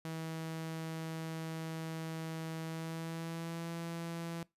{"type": "tone with pitch glide", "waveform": "sawtooth", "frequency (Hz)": [161.5, 167.58], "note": ["E3", "E3"], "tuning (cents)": [-35, 29], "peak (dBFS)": -35, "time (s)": [0.05, 4.43], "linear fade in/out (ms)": 0, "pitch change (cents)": 64, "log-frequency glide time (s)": [2.62, 3.72], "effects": ["noise-tail reverb RT60 0.2 s tail -22 dB re dry", "resampled to 32000 Hz"]}